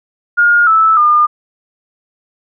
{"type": "tone with pitch steps", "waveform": "sine", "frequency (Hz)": [1422, 1311.5, 1209.6], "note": ["F6", "E6", "D#6"], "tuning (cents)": [31, -9, -49], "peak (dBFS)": -6, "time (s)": [0.37, 1.27], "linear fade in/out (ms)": 20, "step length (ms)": 300, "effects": []}